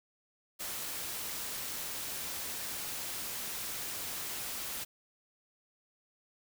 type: noise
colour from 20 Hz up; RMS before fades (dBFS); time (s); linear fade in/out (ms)
white; -39; 0.59-4.85; 20
effects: none